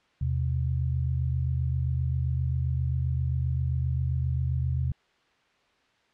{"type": "tone pair together", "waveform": "sine", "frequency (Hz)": [80.3, 127.87], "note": ["E2", "C3"], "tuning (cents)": [-45, -39], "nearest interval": "minor sixth", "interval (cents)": 806, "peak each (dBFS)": -27, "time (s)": [0.21, 4.92], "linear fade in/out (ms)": 5, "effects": ["white hiss -65 dBFS RMS until 6.13 s", "low-pass 3000 Hz 12 dB/octave"]}